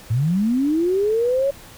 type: linear sweep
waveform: sine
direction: up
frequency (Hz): 103.83 to 564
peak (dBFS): -16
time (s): 0.1-1.51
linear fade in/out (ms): 10
effects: pink hiss -43 dBFS RMS until 1.77 s